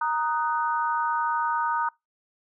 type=chord; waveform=sine; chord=D# minor; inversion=second; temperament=just; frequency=933.4 / 1244.5 / 1493.4 Hz; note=A#5 / D#6 / F#6; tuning=+2 / 0 / +16 cents; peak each=-25 / -28 / -31 dBFS; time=0.01-1.89 s; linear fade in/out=5 ms; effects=noise-tail reverb RT60 0.2 s tail -25 dB re dry